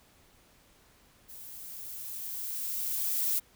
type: noise with level ramp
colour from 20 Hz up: violet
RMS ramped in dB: -47 to -28 dBFS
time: 1.28-3.4 s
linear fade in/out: 20 ms
effects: pink hiss -62 dBFS RMS until 3.55 s